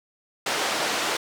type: band-pass noise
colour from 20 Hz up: pink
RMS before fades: -26 dBFS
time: 0.46-1.17 s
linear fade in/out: 5 ms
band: 440 to 6600 Hz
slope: 12 dB/octave
effects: none